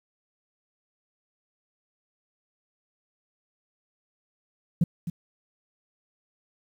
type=tone with echo; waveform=sine; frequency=170 Hz; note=F3; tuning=46 cents flat; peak=-15 dBFS; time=4.81-4.84 s; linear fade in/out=5 ms; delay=260 ms; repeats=1; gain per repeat=-12 dB; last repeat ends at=5.1 s; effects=tanh soft clip ceiling -14 dBFS + 9-bit